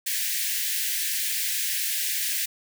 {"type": "high-pass noise", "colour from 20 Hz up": "white", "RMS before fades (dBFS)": -27, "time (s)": [0.06, 2.46], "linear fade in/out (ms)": 10, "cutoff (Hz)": 1600, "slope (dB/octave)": 96, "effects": []}